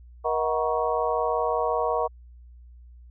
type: harmonic tone with a mistuned harmonic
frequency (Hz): 158.4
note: D#3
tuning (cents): +31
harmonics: 3 / 4 / 5 / 6 / 7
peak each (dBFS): -27 / -28 / -29 / -30 / -30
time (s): 0.24-2.08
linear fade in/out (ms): 20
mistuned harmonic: 5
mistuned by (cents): -120
effects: added 60 Hz sine -45 dBFS peak until 3.1 s